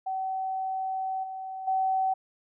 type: tone with level steps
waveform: sine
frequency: 761 Hz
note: F#5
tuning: 48 cents sharp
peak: -28 / -34 / -23 dBFS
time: 0.06-2.14 s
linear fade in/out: 10 ms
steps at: 1.23 / 1.67 s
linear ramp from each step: 10 ms
effects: none